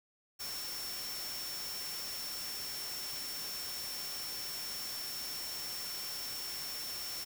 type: tone in noise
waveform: sine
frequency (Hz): 5430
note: F8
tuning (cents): -50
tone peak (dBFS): -41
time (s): 0.39-7.25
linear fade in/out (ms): 20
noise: white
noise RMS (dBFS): -43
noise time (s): 0.39-7.25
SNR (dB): -1
effects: none